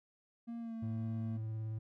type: tone with pitch glide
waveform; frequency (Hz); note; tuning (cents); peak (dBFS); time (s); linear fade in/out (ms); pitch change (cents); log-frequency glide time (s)
triangle; 233.1 to 225.6; A#3 to A3; 0 to +44; -38; 0.47-1.38; 20; -56; 0.59-0.75
type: tone with vibrato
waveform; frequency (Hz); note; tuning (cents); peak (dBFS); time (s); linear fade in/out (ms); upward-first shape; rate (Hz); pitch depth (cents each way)
triangle; 110; A2; 0; -35; 0.82-1.79; 10; square; 18; 14
effects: none